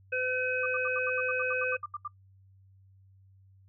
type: harmonic tone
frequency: 508 Hz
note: B4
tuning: 49 cents sharp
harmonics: 1 / 3 / 5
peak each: -32 / -32 / -32 dBFS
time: 0.12-1.77 s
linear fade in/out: 10 ms
type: tone bursts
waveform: sine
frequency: 1191 Hz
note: D6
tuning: 24 cents sharp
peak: -33 dBFS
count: 14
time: 0.63-2.078 s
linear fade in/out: 5 ms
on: 31 ms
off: 78 ms
effects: noise-tail reverb RT60 0.1 s tail -21 dB re dry + added 96 Hz sine -56 dBFS peak until 3.68 s